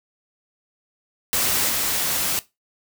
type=noise with level steps; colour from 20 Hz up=white; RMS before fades=-21 / -23 dBFS; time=1.33-2.39 s; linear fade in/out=0 ms; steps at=1.69 s; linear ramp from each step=2 ms; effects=noise-tail reverb RT60 0.2 s tail -17 dB re dry